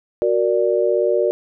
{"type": "chord", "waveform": "sine", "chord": "Gb augmented", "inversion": "none", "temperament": "equal", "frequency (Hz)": [370, 466.2, 587.3], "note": ["Gb4", "Bb4", "D5"], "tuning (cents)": [0, 0, 0], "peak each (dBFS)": -19, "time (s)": [0.22, 1.31], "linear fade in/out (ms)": 0, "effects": []}